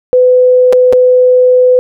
sine tone with dropouts, 503 Hz, B4, 32 cents sharp, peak -3 dBFS, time 0.13-1.79 s, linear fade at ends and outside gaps 0 ms, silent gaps 0.726-0.731 / 0.926-0.932 s, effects none

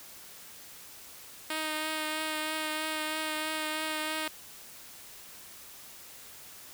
5% pulse tone with vibrato, 311.1 Hz, D#4, in tune, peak -20 dBFS, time 1.5-4.28 s, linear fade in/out 2 ms, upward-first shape triangle, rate 3.1 Hz, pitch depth 18 cents each way, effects white hiss -49 dBFS RMS until 6.73 s

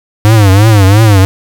square tone with vibrato, 103.1 Hz, G#2, 12 cents flat, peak -3 dBFS, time 0.25-1.25 s, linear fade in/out 0 ms, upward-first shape triangle, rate 2.9 Hz, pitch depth 180 cents each way, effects none

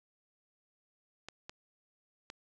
clicks, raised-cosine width 0.2 ms, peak -26 dBFS, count 3, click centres 1.286 / 1.495 / 2.301 s, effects resampled to 24000 Hz

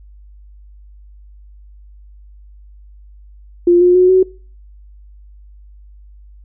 sine tone with pitch steps, 349.2 / 357.2 / 365.3 / 373.6 Hz, F4 / F4 / F#4 / F#4, 0 / +39 / -22 / +17 cents, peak -6 dBFS, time 3.67-4.23 s, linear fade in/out 5 ms, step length 140 ms, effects noise-tail reverb RT60 0.4 s tail -23 dB re dry + added 50 Hz sine -38 dBFS peak until 6.44 s

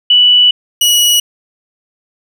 sine / sawtooth tone pair in turn, 2960 / 2919 Hz, F#7 / F#7, 0 / -24 cents, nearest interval unison, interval 24 cents, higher first, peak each -4 dBFS, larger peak neither, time 0.1-0.51 / 0.81-1.2 s, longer first, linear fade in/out 5 ms, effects none

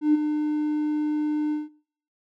triangle tone with ADSR envelope, 301.4 Hz, D4, 45 cents sharp, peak -10 dBFS, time 0.01-1.69 s, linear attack 130 ms, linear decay 20 ms, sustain -10 dB, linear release 170 ms, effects noise-tail reverb RT60 0.6 s tail -23 dB re dry + tanh soft clip ceiling -12 dBFS

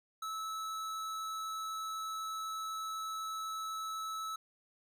sine tone with hard clipping, 1304 Hz, E6, 19 cents flat, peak -39 dBFS, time 0.22-4.36 s, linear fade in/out 5 ms, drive 17 dB, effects none

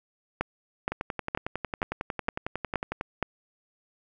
two click trains, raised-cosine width 0.5 ms, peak -11 / -15 dBFS, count 7 / 24, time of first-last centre 0.41-3.227 / 0.92-3.011 s, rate 2.13 / 11 Hz, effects none

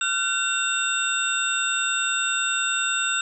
sine tone cluster, 1380 / 1510 / 2743 / 3639 / 7730 Hz, F6 / F#6 / F7 / A#7 / B8, -21 / +35 / -32 / -42 / -38 cents, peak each -28 dBFS, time 0.01-3.21 s, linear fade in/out 2 ms, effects none

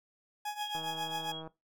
40% pulse tone with tremolo, 836 Hz, G#5, 11 cents sharp, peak -32 dBFS, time 0.45-1.32 s, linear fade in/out 5 ms, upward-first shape triangle, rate 7.4 Hz, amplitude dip 85%
sine tone with pitch glide, 3278 to 3301 Hz, G#7 to G#7, -23 to -11 cents, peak -39 dBFS, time 0.57-1.43 s, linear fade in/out 50 ms, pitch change +12 cents, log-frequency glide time 0.71-1.17 s
click train, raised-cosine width 1 ms, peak -32 dBFS, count 117, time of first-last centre 0.75-1.475 s, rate 160 Hz
effects noise-tail reverb RT60 0.2 s tail -18 dB re dry

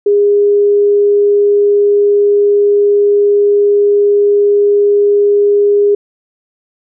sine tone, 408.7 Hz, G#4, 28 cents flat, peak -6 dBFS, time 0.06-5.95 s, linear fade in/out 5 ms, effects none

